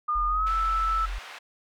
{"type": "tone with pitch glide", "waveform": "sine", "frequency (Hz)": [1216, 1318.4], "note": ["D#6", "E6"], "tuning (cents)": [-40, 0], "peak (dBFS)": -23, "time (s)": [0.08, 1.06], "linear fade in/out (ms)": 10, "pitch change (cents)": 140, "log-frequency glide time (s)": [0.27, 0.52]}
{"type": "tone", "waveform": "sine", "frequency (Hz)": 44.34, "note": "F1", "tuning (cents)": 27, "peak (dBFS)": -29, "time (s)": [0.15, 1.19], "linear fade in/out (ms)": 10}
{"type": "band-pass noise", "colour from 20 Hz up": "white", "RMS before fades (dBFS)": -43, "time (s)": [0.46, 1.39], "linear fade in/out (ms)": 10, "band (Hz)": [820, 2300], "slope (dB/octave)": 12}
{"effects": []}